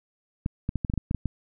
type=clicks; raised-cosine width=5 ms; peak=-14 dBFS; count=10; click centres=0.461 / 0.691 / 0.757 / 0.848 / 0.899 / 0.938 / 0.977 / 1.111 / 1.147 / 1.257 s; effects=none